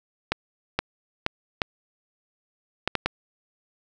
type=clicks; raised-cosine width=0.3 ms; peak=-6 dBFS; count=7; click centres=0.32 / 0.79 / 1.264 / 1.618 / 2.876 / 2.953 / 3.06 s; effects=none